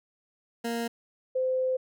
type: tone pair in turn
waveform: 20% pulse / sine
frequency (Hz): 233.1 / 515.8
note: A#3 / C5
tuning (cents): 0 / -25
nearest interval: octave + major second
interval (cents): 1375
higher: second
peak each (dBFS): -24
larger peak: neither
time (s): 0.64-0.88 / 1.35-1.77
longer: second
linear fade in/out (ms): 10
effects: none